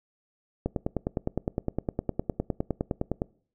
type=click train; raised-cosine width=2 ms; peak=-13 dBFS; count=26; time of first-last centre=0.66-3.219 s; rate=9.77 Hz; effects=noise-tail reverb RT60 0.5 s tail -24 dB re dry